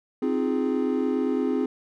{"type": "chord", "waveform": "triangle", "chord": "F minor seventh", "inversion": "second", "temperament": "equal", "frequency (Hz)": [261.6, 311.1, 349.2, 415.3], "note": ["C4", "Eb4", "F4", "Ab4"], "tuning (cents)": [0, 0, 0, 0], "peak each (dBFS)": [-23, -28, -28, -26], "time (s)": [0.22, 1.66], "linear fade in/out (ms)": 5, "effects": []}